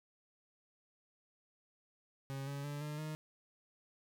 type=tone with pitch steps; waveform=40% pulse; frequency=136.3 / 140.62 / 145.07 / 149.67 / 154.41 Hz; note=C#3 / C#3 / D3 / D3 / D#3; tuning=-29 / +25 / -21 / +33 / -13 cents; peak=-39 dBFS; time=2.3-3.15 s; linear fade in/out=0 ms; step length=170 ms; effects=none